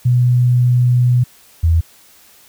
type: tone pair in turn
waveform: sine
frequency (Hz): 123.47 / 82.41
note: B2 / E2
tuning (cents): 0 / 0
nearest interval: perfect fifth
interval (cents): 700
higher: first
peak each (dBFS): -9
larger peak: neither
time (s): 0.05-1.24 / 1.63-1.81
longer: first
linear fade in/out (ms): 10
effects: white hiss -47 dBFS RMS until 2.48 s